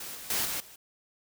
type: noise with level steps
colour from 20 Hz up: white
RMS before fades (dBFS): -40 / -43 / -29 / -33 / -51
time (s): 0-0.76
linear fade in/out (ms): 5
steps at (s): 0.15 / 0.3 / 0.45 / 0.6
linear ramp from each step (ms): 2
effects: none